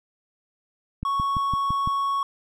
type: click train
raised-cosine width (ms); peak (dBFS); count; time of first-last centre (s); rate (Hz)
5; -17; 6; 1.03-1.875; 5.92
type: tone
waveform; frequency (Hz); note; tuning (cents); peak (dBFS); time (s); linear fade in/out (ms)
triangle; 1109; C#6; 0; -20; 1.05-2.23; 2
effects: none